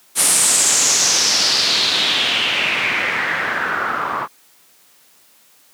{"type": "noise with low-pass filter sweep", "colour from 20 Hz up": "white", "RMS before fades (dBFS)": -17, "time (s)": [0.15, 4.28], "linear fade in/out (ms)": 50, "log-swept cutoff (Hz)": [10000, 1100], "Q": 3.9, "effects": ["white hiss -52 dBFS RMS until 5.73 s", "high-pass 150 Hz 12 dB/octave"]}